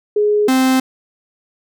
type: tone pair in turn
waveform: sine / 45% pulse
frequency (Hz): 417.8 / 260.6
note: G#4 / C4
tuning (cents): +10 / -7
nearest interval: minor sixth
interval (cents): 817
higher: first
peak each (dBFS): -11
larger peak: neither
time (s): 0.16-0.48 / 0.48-0.8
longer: neither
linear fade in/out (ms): 5
effects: none